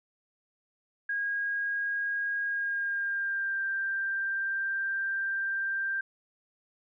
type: tone with pitch glide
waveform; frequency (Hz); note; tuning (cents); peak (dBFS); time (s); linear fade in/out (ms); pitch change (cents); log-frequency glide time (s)
sine; 1635 to 1580.2; G#6 to G6; -28 to +13; -28; 1.09-6.01; 5; -59; 2.44-3.63
effects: none